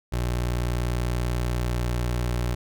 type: tone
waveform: 25% pulse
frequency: 60.3 Hz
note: B1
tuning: 41 cents flat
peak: -20 dBFS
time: 0.12-2.55 s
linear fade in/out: 10 ms
effects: none